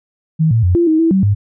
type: tone with pitch steps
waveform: sine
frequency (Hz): 158.9 / 113.7 / 89.9 / 342.9 / 315.8 / 328.2 / 191.6 / 101.7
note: D#3 / A#2 / F#2 / F4 / D#4 / E4 / G3 / G#2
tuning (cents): +37 / -43 / -49 / -32 / +26 / -8 / -39 / -36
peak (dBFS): -9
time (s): 0.39-1.35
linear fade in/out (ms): 20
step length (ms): 120
effects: none